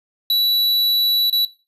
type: tone with dropouts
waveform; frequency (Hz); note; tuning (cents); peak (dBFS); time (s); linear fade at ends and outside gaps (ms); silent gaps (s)
square; 3937; B7; -6; -15; 0.3-1.45; 2; 1.299-1.327
effects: noise-tail reverb RT60 0.3 s tail -18 dB re dry + resampled to 32000 Hz